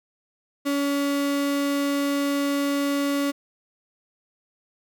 35% pulse tone, 282.6 Hz, C#4, 34 cents sharp, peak -20 dBFS, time 0.65-3.32 s, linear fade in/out 20 ms, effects none

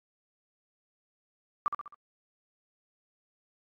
sine tone with echo, 1174.7 Hz, D6, in tune, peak -23 dBFS, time 1.66-1.68 s, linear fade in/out 0 ms, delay 66 ms, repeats 4, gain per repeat -6 dB, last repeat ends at 1.944 s, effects AAC 48 kbps

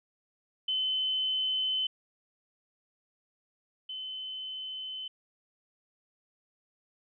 sine tone pair in turn, 3047 / 3047 Hz, G7 / G7, -50 / -50 cents, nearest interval unison, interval 0 cents, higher neither, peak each -27 / -36 dBFS, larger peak first, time 0.68-1.87 / 3.89-5.08 s, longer neither, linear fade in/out 5 ms, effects none

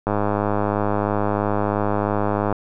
click train, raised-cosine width 1 ms, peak -7 dBFS, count 254, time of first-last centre 0.07-2.526 s, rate 103 Hz, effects none

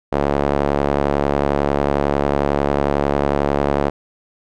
sawtooth tone with band-pass filter, 71.1 Hz, C#2, 45 cents sharp, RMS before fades -18 dBFS, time 0.12-3.9 s, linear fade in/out 10 ms, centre 590 Hz, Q 1.1, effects none

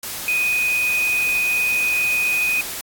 sine tone in noise, 2491 Hz, D#7, 1 cent sharp, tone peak -17 dBFS, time 0.28-2.61 s, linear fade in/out 2 ms, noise white, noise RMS -29 dBFS, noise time 0.03-2.81 s, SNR +9 dB, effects AAC 64 kbps

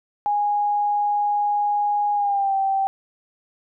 sine tone with pitch glide, 825 to 778.7 Hz, G#5 to G5, -12 to -12 cents, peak -18 dBFS, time 0.26-2.87 s, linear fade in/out 0 ms, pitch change -100 cents, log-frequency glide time 2.14-2.55 s, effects none

